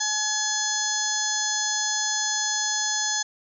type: harmonic tone with a mistuned harmonic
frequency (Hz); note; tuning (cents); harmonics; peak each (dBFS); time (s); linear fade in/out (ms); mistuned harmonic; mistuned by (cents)
850; G#5; +40; 1 / 2 / 4 / 5 / 6 / 7 / 8; -33 / -30 / -33 / -33 / -32 / -28 / -30; 0-3.23; 10; 7; +85
effects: none